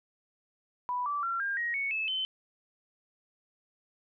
sine tone with pitch steps, 987.8 / 1161.2 / 1365.1 / 1604.7 / 1886.4 / 2218 / 2607 / 3064 Hz, B5 / D6 / F6 / G6 / A#6 / C#7 / E7 / G7, 0 / -20 / -40 / +40 / +20 / 0 / -20 / -40 cents, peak -29 dBFS, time 0.89-2.25 s, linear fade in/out 0 ms, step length 170 ms, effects none

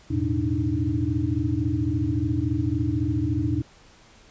sine tone cluster, 83.9 / 108.3 / 122.3 / 289.9 / 313.5 Hz, E2 / A2 / B2 / D4 / D#4, +31 / -27 / -16 / -22 / +13 cents, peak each -28 dBFS, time 0.1-3.62 s, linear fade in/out 10 ms, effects pink hiss -53 dBFS RMS until 4.3 s + resampled to 16000 Hz

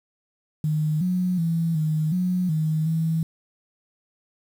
sine tone with pitch steps, 153.6 / 181.7 / 165.6 / 155.3 / 181.6 / 156.4 / 161.8 Hz, D#3 / F#3 / E3 / D#3 / F#3 / D#3 / E3, -22 / -31 / +8 / -3 / -32 / +9 / -32 cents, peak -20 dBFS, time 0.64-3.23 s, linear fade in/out 2 ms, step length 370 ms, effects 8-bit

